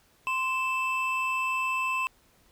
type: tone pair together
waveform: triangle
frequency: 1039.9 / 2637 Hz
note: C6 / E7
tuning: -11 / 0 cents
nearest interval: octave + major third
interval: 1611 cents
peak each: -27 dBFS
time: 0.27-2.07 s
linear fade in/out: 0 ms
effects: pink hiss -63 dBFS RMS until 2.51 s